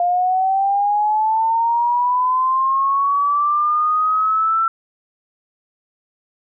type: linear sweep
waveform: sine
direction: up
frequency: 698.5 to 1342 Hz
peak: -14 dBFS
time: 0-4.68 s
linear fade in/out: 2 ms
effects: none